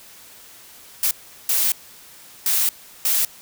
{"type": "noise bursts at uneven times", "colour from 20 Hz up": "blue", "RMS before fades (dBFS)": -19, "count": 4, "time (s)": [[1.03, 1.11], [1.49, 1.72], [2.46, 2.69], [3.05, 3.25]], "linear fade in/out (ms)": 2, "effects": ["white hiss -45 dBFS RMS until 3.41 s"]}